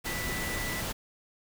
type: tone in noise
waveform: sine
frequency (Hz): 1975.5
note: B6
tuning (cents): 0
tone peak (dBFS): -36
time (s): 0.05-0.82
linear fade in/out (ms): 20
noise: pink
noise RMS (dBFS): -34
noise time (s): 0.04-0.93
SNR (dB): -5
effects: none